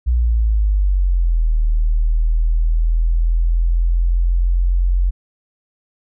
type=exponential two-way sweep; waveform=sine; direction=down then up; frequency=61.3 to 38.89 to 44.75 Hz; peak=-12 dBFS; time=0.06-5.11 s; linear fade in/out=20 ms; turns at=1.56 s; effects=none